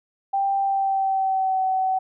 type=tone with pitch glide; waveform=sine; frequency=787 to 756.7 Hz; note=G5 to F#5; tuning=+7 to +39 cents; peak=-19 dBFS; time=0.33-1.99 s; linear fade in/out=10 ms; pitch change=-68 cents; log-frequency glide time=0.61-1.62 s; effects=none